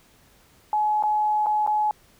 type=tone with dropouts; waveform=sine; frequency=848 Hz; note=G#5; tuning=36 cents sharp; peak=-19 dBFS; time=0.73-1.91 s; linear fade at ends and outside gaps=1 ms; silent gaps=1.026-1.036 / 1.461-1.467 / 1.665-1.675 s; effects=pink hiss -57 dBFS RMS until 2.19 s